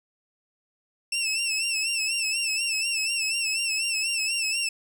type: tone with vibrato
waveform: 20% pulse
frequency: 2670 Hz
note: E7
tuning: 22 cents sharp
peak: -19 dBFS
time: 1.12-4.69 s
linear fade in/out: 5 ms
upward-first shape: sine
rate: 4.1 Hz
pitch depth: 71 cents each way
effects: none